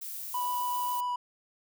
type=noise; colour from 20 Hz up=violet; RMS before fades=-39 dBFS; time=0.01-1.01 s; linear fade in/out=10 ms
type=tone with vibrato; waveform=triangle; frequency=984 Hz; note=B5; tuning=7 cents flat; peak=-27 dBFS; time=0.34-1.16 s; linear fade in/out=5 ms; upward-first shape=triangle; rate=7.4 Hz; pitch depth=10 cents each way
effects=none